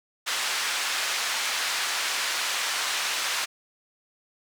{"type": "band-pass noise", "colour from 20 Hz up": "pink", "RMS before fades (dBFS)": -28, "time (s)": [0.26, 3.46], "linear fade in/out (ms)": 20, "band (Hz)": [1300, 7400], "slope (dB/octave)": 12, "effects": []}